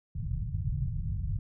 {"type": "low-pass noise", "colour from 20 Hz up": "white", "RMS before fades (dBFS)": -32, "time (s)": [0.15, 1.39], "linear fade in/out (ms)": 2, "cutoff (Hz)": 150, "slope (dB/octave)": 48, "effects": []}